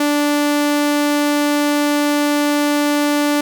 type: tone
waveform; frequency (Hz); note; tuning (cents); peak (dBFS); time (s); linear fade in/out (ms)
sawtooth; 292.6; D4; -6; -10; 0-3.41; 5
effects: none